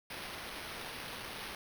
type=noise with sample-and-hold; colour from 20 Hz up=violet; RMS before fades=-44 dBFS; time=0.1-1.55 s; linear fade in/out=2 ms; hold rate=7350 Hz; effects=none